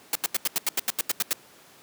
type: noise bursts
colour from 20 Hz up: white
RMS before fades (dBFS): -24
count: 12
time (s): 0.13-1.331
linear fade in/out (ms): 2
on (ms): 24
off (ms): 83
effects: pink hiss -52 dBFS RMS until 1.82 s + high-pass 200 Hz 12 dB/octave